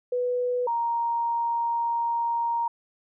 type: tone pair in turn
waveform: sine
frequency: 493.9 / 934.4 Hz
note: B4 / A#5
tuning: 0 / +4 cents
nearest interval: major seventh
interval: 1104 cents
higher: second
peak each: -23 dBFS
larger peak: neither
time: 0.12-0.67 / 0.67-2.68 s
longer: second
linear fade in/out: 5 ms
effects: none